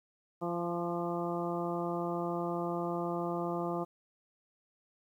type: harmonic tone with a mistuned harmonic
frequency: 172.3 Hz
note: F3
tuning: 23 cents flat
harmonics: 1 / 2 / 3 / 4 / 5 / 6 / 7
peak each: -38 / -36 / -40 / -39 / -43 / -44 / -43 dBFS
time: 0.41-3.85 s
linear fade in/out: 20 ms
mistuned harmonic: 6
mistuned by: +24 cents
effects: 11-bit